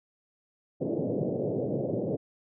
white band-pass noise, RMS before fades -30 dBFS, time 0.8-2.17 s, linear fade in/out 20 ms, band 110 to 580 Hz, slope 48 dB/octave, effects none

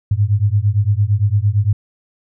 sine beating tone pair, 98.8 / 107.6 Hz, G2 / A2, +14 / -38 cents, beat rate 8.8 Hz, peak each -15 / -15 dBFS, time 0.11-1.73 s, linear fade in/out 5 ms, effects none

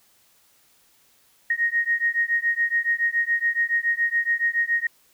sine beating tone pair, 1864.7 / 1871.8 Hz, A#6 / A#6, 0 / +7 cents, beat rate 7.1 Hz, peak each -23 dBFS, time 1.5-4.87 s, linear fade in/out 5 ms, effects white hiss -60 dBFS RMS until 5.13 s

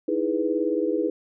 sine chord, E major seventh, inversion third, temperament equal, 311.1 / 329.6 / 415.3 / 493.9 Hz, D#4 / E4 / G#4 / B4, 0 / 0 / 0 / 0 cents, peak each -27 dBFS, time 0.08-1.1 s, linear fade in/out 5 ms, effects none

